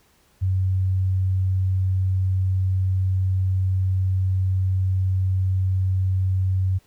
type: tone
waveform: sine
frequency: 94 Hz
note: F#2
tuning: 28 cents sharp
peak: -18 dBFS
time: 0.41-6.79 s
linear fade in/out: 20 ms
effects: pink hiss -60 dBFS RMS until 6.86 s